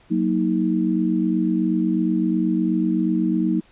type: chord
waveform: sine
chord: D# minor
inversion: first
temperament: equal with one note detuned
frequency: 185 / 233.1 / 316 Hz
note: F#3 / A#3 / D#4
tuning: 0 / 0 / +27 cents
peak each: -22 / -23 / -21 dBFS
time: 0.1-3.61 s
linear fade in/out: 20 ms
effects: pink hiss -55 dBFS RMS until 3.71 s + resampled to 8000 Hz